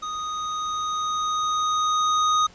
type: tone with level ramp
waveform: square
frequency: 1244.5 Hz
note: D#6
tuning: in tune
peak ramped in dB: -29 to -18 dBFS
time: 0.02-2.47 s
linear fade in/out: 10 ms
effects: pink hiss -50 dBFS RMS until 2.54 s + resampled to 16000 Hz